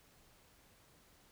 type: silence
effects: pink hiss -66 dBFS RMS until 1.31 s